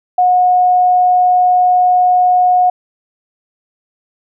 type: tone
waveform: sine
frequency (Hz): 726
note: F#5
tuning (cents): -33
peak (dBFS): -7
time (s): 0.18-2.7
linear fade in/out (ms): 5
effects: none